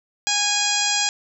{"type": "harmonic tone with a mistuned harmonic", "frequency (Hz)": 823, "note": "G#5", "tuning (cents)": -16, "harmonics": [1, 2, 3, 4, 5, 6, 7, 8, 9], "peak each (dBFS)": [-28, -29, -27, -26, -29, -26, -29, -28, -26], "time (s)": [0.27, 1.09], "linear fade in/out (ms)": 0, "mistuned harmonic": 8, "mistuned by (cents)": 18, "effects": []}